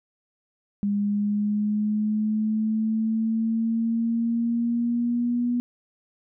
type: linear sweep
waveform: sine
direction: up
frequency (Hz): 202.5 to 243.1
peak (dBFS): -21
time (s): 0.83-5.6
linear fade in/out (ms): 0
effects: none